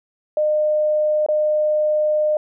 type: tone with dropouts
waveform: sine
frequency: 608 Hz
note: D#5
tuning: 40 cents flat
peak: -15 dBFS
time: 0.37-2.37 s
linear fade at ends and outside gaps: 2 ms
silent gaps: 1.263-1.286 s
effects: none